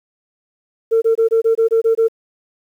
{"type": "tone bursts", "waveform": "sine", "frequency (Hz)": 452.6, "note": "A4", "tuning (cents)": 49, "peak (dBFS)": -9, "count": 9, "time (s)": [0.91, 2.084], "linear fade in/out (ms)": 20, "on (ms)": 110, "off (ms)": 23, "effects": ["tanh soft clip ceiling -7 dBFS", "8-bit"]}